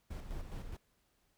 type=noise with tremolo; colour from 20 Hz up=brown; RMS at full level=-41 dBFS; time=0.1-0.77 s; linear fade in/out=10 ms; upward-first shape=square; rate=4.8 Hz; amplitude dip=45%; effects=pink hiss -75 dBFS RMS until 1.37 s